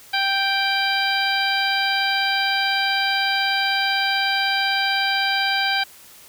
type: harmonic tone with a mistuned harmonic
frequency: 784 Hz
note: G5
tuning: in tune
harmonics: 1 / 2 / 3 / 4 / 5 / 6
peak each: -24 / -23 / -26 / -27 / -27 / -28 dBFS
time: 0.13-5.84 s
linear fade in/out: 10 ms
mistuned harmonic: 6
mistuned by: +21 cents
effects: white hiss -46 dBFS RMS until 6.28 s